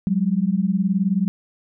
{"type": "beating tone pair", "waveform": "sine", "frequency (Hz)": [182.4, 201.4], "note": ["F#3", "G3"], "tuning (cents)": [-24, 47], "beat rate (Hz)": 19, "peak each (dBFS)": -20, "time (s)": [0.07, 1.28], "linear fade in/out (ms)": 0, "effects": []}